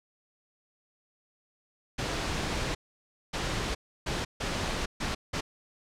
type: noise bursts at uneven times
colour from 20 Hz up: pink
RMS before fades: -31 dBFS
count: 6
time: 1.98-2.75 / 3.33-3.75 / 4.06-4.25 / 4.4-4.86 / 5-5.15 / 5.33-5.41 s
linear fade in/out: 10 ms
effects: low-pass 6000 Hz 12 dB/octave